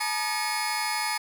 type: tone cluster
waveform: 30% pulse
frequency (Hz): 856 / 948 / 1218 / 2192 / 5020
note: A5 / A#5 / D#6 / C#7 / D#8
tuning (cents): -48 / +29 / -37 / -20 / +15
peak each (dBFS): -28 / -32 / -33 / -29 / -30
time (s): 0-1.18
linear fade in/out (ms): 10
effects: none